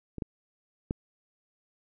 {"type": "clicks", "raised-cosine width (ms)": 3, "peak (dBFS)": [-24, -19, -16], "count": 3, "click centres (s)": [0.183, 0.222, 0.909], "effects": []}